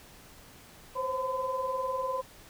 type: tone cluster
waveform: sine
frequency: 513 / 533 / 1016 Hz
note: C5 / C5 / B5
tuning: -34 / +32 / +49 cents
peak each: -36 / -34 / -32 dBFS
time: 0.95-2.22 s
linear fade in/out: 20 ms
effects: pink hiss -53 dBFS RMS until 2.49 s